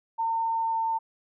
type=tone with pitch glide; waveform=sine; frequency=908 to 902.2 Hz; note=A#5 to A5; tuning=-46 to +43 cents; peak=-24 dBFS; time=0.18-0.99 s; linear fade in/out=20 ms; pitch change=-11 cents; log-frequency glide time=0.52-0.78 s; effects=none